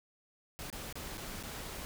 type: noise with dropouts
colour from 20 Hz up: pink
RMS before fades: -43 dBFS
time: 0.59-1.85 s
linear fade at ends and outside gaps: 0 ms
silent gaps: 0.701-0.727 / 0.926-0.955 / 1.173-1.179 / 1.428-1.435 s
effects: none